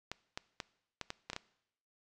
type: clicks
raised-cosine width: 0.2 ms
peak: -21 dBFS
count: 8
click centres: 0.116 / 0.375 / 0.602 / 1.013 / 1.104 / 1.3 / 1.332 / 1.364 s
effects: noise-tail reverb RT60 0.8 s tail -21 dB re dry + resampled to 24000 Hz